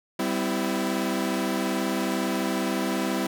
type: chord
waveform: sawtooth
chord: C major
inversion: second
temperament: equal with one note detuned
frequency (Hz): 196 / 255.1 / 329.6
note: G3 / C4 / E4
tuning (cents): 0 / -44 / 0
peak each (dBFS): -25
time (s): 0.19-3.27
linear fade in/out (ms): 5
effects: none